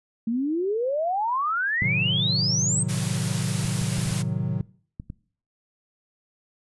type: exponential sweep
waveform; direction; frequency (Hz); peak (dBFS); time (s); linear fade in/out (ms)
sine; up; 220 to 8490; -22; 0.27-2.83; 5
type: chord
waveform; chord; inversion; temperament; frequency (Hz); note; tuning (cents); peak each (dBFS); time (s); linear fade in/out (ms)
triangle; A diminished seventh; none; equal; 110 / 130.81 / 155.56 / 185; A2 / C3 / Eb3 / Gb3; 0 / 0 / 0 / 0; -27; 1.82-4.61; 0
type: noise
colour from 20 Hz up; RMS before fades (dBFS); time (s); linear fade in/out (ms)
white; -32; 2.88-4.23; 20
type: clicks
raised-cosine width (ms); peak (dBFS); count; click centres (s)
5; -22; 7; 3.652 / 3.816 / 3.983 / 4.063 / 4.111 / 4.999 / 5.101
effects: noise-tail reverb RT60 0.5 s tail -21 dB re dry + resampled to 24000 Hz